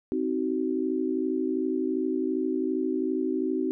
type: chord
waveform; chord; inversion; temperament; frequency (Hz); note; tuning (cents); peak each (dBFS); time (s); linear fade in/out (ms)
sine; C diminished; none; just; 261.6 / 314 / 376.7; C4 / Eb4 / Gb4; 0 / +16 / +31; -29; 0.12-3.71; 0
effects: none